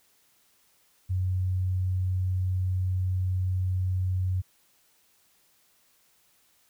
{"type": "tone", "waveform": "sine", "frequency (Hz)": 92.5, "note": "F#2", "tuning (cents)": 0, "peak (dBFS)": -24, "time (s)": [1.09, 4.42], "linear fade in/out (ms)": 20, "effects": ["white hiss -65 dBFS RMS until 6.69 s"]}